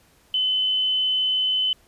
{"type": "tone", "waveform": "sine", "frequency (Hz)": 3033, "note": "F#7", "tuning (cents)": 42, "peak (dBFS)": -19, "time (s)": [0.34, 1.73], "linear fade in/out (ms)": 2, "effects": ["pink hiss -58 dBFS RMS until 1.87 s", "resampled to 32000 Hz"]}